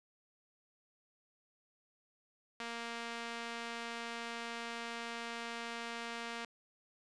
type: tone with band-pass filter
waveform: sawtooth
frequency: 233.1 Hz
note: A#3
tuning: in tune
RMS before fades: -43 dBFS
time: 2.6-6.45 s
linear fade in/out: 2 ms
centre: 2300 Hz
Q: 0.67
effects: resampled to 22050 Hz + 10-bit